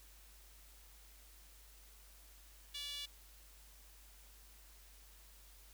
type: tone with high-pass filter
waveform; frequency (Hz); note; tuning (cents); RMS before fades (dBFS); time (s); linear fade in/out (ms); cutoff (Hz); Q
sawtooth; 576; D5; -34; -45; 2.74-3.06; 10; 3300; 4.5
effects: added 50 Hz sine -60 dBFS peak until 5.73 s + white hiss -63 dBFS RMS until 5.73 s